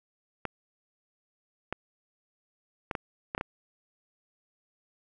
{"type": "clicks", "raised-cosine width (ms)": 0.5, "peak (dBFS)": -16, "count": 7, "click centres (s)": [0.453, 1.726, 2.912, 2.952, 3.349, 3.379, 3.411], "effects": []}